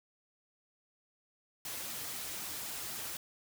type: noise with flanger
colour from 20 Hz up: white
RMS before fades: -41 dBFS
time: 1.65-3.17 s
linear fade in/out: 2 ms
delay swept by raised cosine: 1.8 to 5.5 ms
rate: 3.9 Hz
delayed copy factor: -0.65
effects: none